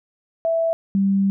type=tone pair in turn; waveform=sine; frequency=659.3 / 196.01 Hz; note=E5 / G3; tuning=0 / 0 cents; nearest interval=octave + major sixth; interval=2100 cents; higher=first; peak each=-17 / -15 dBFS; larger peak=second; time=0.45-0.73 / 0.95-1.3 s; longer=second; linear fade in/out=0 ms; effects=none